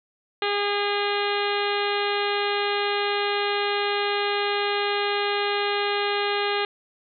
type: harmonic tone with a mistuned harmonic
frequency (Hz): 407.8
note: G#4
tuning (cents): -32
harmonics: 1 / 2 / 3 / 4 / 5 / 6 / 7 / 8 / 9 / 10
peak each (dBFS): -26 / -29 / -31 / -32 / -33 / -34 / -34 / -35 / -36 / -36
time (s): 0.42-6.65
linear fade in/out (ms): 2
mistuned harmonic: 9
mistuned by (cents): -15
effects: none